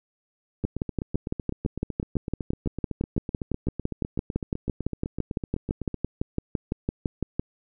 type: two click trains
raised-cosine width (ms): 3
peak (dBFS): -12 / -17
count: 41 / 43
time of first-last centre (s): 0.65-7.395 / 0.64-5.943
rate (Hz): 5.93 / 7.92
effects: none